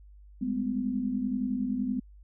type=tone cluster; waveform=sine; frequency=201.1 / 211.8 / 253.6 Hz; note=G3 / G#3 / B3; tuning=+44 / +34 / +46 cents; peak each=-34 / -34 / -29 dBFS; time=0.41-2 s; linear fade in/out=10 ms; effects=added 50 Hz sine -49 dBFS peak until 2.23 s